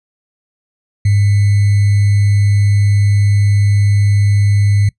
sine tone with sample-and-hold, 101.7 Hz, G#2, 36 cents flat, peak -8 dBFS, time 1.05-4.89 s, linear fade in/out 5 ms, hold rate 2100 Hz, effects noise-tail reverb RT60 0.1 s tail -21 dB re dry + resampled to 24000 Hz

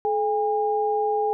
sine tone pair together, 429.3 / 810.4 Hz, A4 / G#5, -43 / -43 cents, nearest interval major seventh, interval 1100 cents, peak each -23 dBFS, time 0.05-1.33 s, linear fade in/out 0 ms, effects none

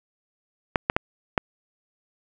clicks, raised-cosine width 0.5 ms, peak -4 dBFS, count 4, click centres 0.758 / 0.899 / 0.965 / 1.378 s, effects none

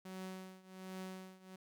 sawtooth tone with tremolo, 187.4 Hz, F#3, 22 cents sharp, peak -39 dBFS, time 0.05-1.56 s, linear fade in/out 5 ms, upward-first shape triangle, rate 1.3 Hz, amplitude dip 90%, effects none

